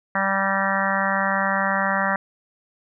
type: harmonic tone with a mistuned harmonic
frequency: 194.8 Hz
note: G3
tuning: 11 cents flat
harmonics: 1 / 3 / 4 / 5 / 6 / 7 / 8 / 9 / 10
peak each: -28 / -28 / -28 / -28 / -28 / -28 / -28 / -28 / -28 dBFS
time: 0.15-2.16 s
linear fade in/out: 2 ms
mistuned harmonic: 10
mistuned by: -50 cents
effects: none